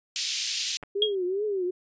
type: band-pass noise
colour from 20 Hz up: white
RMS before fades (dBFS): -30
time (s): 0.16-0.77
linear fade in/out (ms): 0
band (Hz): 2700 to 6200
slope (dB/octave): 24
type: clicks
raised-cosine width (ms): 0.5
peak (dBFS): -25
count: 2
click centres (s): 0.828 / 0.835
type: tone with vibrato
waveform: sine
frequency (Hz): 390.1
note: G4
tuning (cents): -8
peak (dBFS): -25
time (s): 0.95-1.71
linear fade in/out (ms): 10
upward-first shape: triangle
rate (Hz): 2.5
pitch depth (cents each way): 180
type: tone with exponential decay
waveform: sine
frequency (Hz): 3271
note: G#7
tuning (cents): -27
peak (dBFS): -16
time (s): 1.02-1.15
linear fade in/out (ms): 2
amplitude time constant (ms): 27
effects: resampled to 16000 Hz